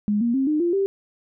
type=tone with pitch steps; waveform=sine; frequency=207.7 / 235.8 / 267.8 / 304.1 / 345.3 / 392.1 Hz; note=G#3 / A#3 / C4 / D#4 / F4 / G4; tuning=0 / +20 / +40 / -40 / -20 / 0 cents; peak=-18 dBFS; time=0.08-0.86 s; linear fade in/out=0 ms; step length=130 ms; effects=none